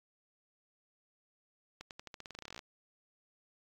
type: accelerating click train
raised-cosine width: 0.2 ms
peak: -28 dBFS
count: 19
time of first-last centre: 1.81-2.592 s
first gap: 98 ms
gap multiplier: 0.89
effects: AAC 64 kbps